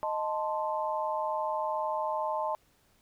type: chord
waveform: sine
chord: A diminished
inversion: second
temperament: equal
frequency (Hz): 622.3 / 880 / 1046.5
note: Eb5 / A5 / C6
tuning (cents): 0 / 0 / 0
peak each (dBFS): -33 / -32 / -35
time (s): 0.03-2.55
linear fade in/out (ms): 0
effects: pink hiss -67 dBFS RMS until 3.01 s